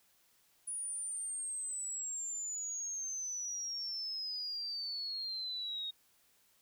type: exponential sweep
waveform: sine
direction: down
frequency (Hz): 9790 to 3729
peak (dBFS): -37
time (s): 0.67-5.91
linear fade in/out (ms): 10
effects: white hiss -70 dBFS RMS until 6.61 s